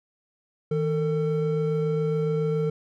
triangle tone pair together, 158.67 / 448.8 Hz, D#3 / A4, +34 / +34 cents, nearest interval octave + tritone, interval 1800 cents, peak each -23 dBFS, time 0.71-2.7 s, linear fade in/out 5 ms, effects none

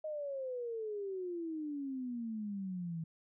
sine exponential sweep, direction down, 628 to 160 Hz, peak -37 dBFS, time 0.04-3.04 s, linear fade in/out 5 ms, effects none

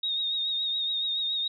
sine tone with vibrato, 3729 Hz, A#7, in tune, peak -26 dBFS, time 0.03-1.48 s, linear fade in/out 5 ms, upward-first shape triangle, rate 7.1 Hz, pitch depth 47 cents each way, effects none

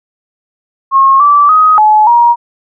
sine tone with pitch steps, 1082 / 1161 / 1257 / 855 / 948 Hz, C#6 / D6 / D#6 / A5 / A#5, -42 / -20 / +17 / -50 / +29 cents, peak -3 dBFS, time 0.91-2.36 s, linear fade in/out 50 ms, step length 290 ms, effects none

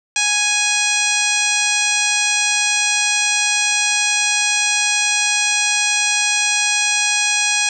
harmonic tone, 830.6 Hz, G#5, in tune, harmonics 1 / 2 / 3 / 4 / 5 / 6 / 7 / 8 / 9 / 10, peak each -27 / -25 / -19 / -24 / -25 / -29 / -22 / -28 / -25 / -27 dBFS, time 0.16-7.69 s, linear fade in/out 2 ms, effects none

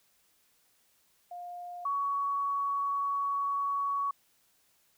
sine tone pair in turn, 707 / 1122.3 Hz, F5 / C#6, +21 / +21 cents, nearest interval minor sixth, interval 800 cents, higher second, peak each -39 / -28 dBFS, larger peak second, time 1.31-1.85 / 1.85-4.11 s, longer second, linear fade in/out 5 ms, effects white hiss -69 dBFS RMS until 4.97 s

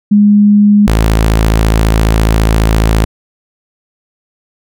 sine / sawtooth tone pair in turn, 206.2 / 54.62 Hz, G#3 / A1, -12 / -12 cents, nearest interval octave + major seventh, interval 2300 cents, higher first, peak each -3 dBFS, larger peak neither, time 0.11-0.87 / 0.87-3.05 s, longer second, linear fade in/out 10 ms, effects none

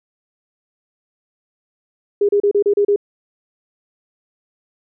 sine tone bursts, 407.6 Hz, G#4, 32 cents flat, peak -11 dBFS, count 7, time 2.21-2.961 s, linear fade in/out 5 ms, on 79 ms, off 33 ms, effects none

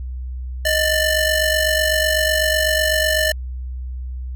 sawtooth ring-modulated tone, 1196 Hz, D6, 31 cents sharp, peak -9 dBFS, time 0.65-3.32 s, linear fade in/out 5 ms, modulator 574 Hz, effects added 63 Hz sine -25 dBFS peak until 4.35 s

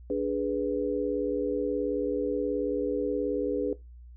sine chord, G# diminished, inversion second, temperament equal with one note detuned, 290.1 / 415.3 / 493.9 Hz, D4 / G#4 / B4, -21 / 0 / 0 cents, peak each -30 dBFS, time 0.1-3.73 s, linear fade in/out 2 ms, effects noise-tail reverb RT60 0.2 s tail -18 dB re dry + added 60 Hz sine -45 dBFS peak until 4.16 s

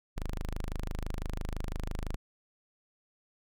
sawtooth tone, 25.96 Hz, G#0, in tune, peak -29 dBFS, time 0.16-2.16 s, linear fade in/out 10 ms, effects none

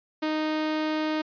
sawtooth tone, 309.8 Hz, D#4, 7 cents flat, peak -21 dBFS, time 0.22-1.22 s, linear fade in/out 10 ms, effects resampled to 11025 Hz

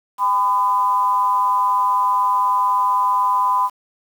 sine tone with amplitude modulation, 1008 Hz, B5, 35 cents sharp, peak -11 dBFS, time 0.18-3.7 s, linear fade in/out 50 ms, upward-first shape sine, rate 207 Hz, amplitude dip 70%, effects 7-bit

